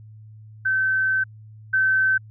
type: tone pair in turn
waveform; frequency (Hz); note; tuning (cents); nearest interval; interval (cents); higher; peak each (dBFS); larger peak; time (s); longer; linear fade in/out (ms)
sine; 1538 / 1538; G6 / G6; -33 / -33; unison; 0; neither; -18 / -16; second; 0.65-1.24 / 1.73-2.18; first; 10
effects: added 108 Hz sine -41 dBFS peak until 2.3 s